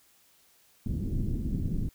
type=low-pass noise; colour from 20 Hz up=pink; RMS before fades=-30 dBFS; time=0.86-1.89 s; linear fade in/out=2 ms; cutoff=270 Hz; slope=24 dB/octave; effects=white hiss -63 dBFS RMS until 1.94 s